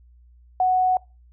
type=tone; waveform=sine; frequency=740 Hz; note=F#5; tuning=in tune; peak=-16 dBFS; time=0.6-0.97 s; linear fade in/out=2 ms; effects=noise-tail reverb RT60 0.3 s tail -25 dB re dry + added 60 Hz sine -49 dBFS peak until 1.32 s